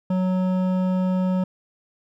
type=tone with hard clipping; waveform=triangle; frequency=185 Hz; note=F#3; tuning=in tune; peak=-21 dBFS; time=0.1-1.44 s; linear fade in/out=5 ms; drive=15 dB; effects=none